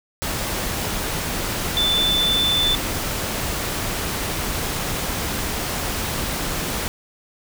sine tone in noise, 3520 Hz, A7, in tune, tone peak -17 dBFS, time 1.77-2.75 s, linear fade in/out 0 ms, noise pink, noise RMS -25 dBFS, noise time 0.22-6.88 s, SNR +5 dB, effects none

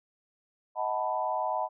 sine chord, B dominant seventh, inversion first, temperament equal with one note detuned, 631.3 / 740 / 880 / 987.8 Hz, D#5 / F#5 / A5 / B5, +25 / 0 / 0 / 0 cents, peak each -33 dBFS, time 0.75-1.69 s, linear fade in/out 50 ms, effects none

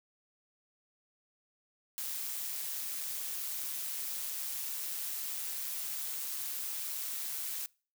blue noise with amplitude modulation, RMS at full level -36 dBFS, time 1.98-7.66 s, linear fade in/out 0 ms, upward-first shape sine, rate 140 Hz, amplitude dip 45%, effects noise-tail reverb RT60 0.4 s tail -25 dB re dry

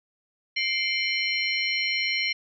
sine tone cluster, 2108 / 2313 / 3010 / 4189 / 5540 Hz, C7 / D7 / F#7 / C8 / F8, +12 / -27 / +29 / +1 / -15 cents, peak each -27 / -31 / -31 / -31 / -34 dBFS, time 0.56-2.33 s, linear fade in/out 10 ms, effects none

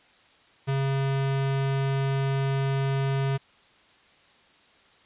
square tone, 136.3 Hz, C#3, 29 cents flat, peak -24 dBFS, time 0.67-3.38 s, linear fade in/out 20 ms, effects white hiss -58 dBFS RMS until 5.05 s + resampled to 8000 Hz

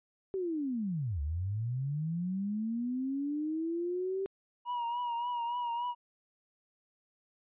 sine linear two-way sweep, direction down then up, 392 to 69.3 to 392 Hz, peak -31 dBFS, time 0.34-4.26 s, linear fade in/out 0 ms, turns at 1.21 s
triangle tone with vibrato, 956 Hz, A#5, 43 cents sharp, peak -30 dBFS, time 4.65-5.95 s, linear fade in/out 50 ms, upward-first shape triangle, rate 3.5 Hz, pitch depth 53 cents each way
effects resampled to 8000 Hz

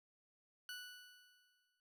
20% pulse tone with exponential decay, 1480 Hz, F#6, in tune, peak -40 dBFS, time 0.69-1.8 s, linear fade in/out 1 ms, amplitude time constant 240 ms, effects none

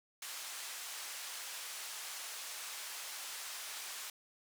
white band-pass noise, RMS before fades -45 dBFS, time 0.22-4.1 s, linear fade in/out 2 ms, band 780 to 9500 Hz, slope 12 dB/octave, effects none

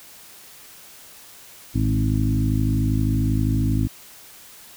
harmonic tone with a mistuned harmonic, 52.6 Hz, G#1, 23 cents sharp, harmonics 1 / 2 / 3 / 4 / 5 / 6, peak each -24 / -21 / -28 / -29 / -25 / -30 dBFS, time 1.74-3.88 s, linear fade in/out 20 ms, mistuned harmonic 2, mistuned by +39 cents, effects white hiss -45 dBFS RMS until 4.76 s

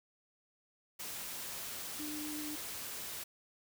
sine tone in noise, 301.3 Hz, D4, 44 cents sharp, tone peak -41 dBFS, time 1.99-2.56 s, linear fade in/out 10 ms, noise white, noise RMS -43 dBFS, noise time 0.99-3.24 s, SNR -1 dB, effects none

